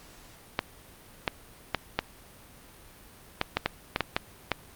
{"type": "clicks", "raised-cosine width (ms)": 0.3, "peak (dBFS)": -8, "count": 11, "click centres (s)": [0.591, 1.278, 1.747, 1.99, 3.414, 3.57, 3.66, 3.961, 4.007, 4.165, 4.517], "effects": ["pink hiss -52 dBFS RMS until 4.75 s", "Opus 48 kbps"]}